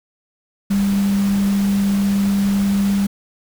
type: tone in noise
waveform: sine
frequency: 198.8 Hz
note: G3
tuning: 25 cents sharp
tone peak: -14 dBFS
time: 0.7-3.07 s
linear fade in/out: 10 ms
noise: pink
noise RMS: -31 dBFS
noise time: 0.7-3.07 s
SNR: +14 dB
effects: none